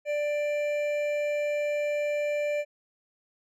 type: tone pair together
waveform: triangle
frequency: 588.8 / 2362 Hz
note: D5 / D7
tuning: +4 / +9 cents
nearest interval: 2 octaves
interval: 2405 cents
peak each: -24 / -35 dBFS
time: 0.05-2.65 s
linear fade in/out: 50 ms
effects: none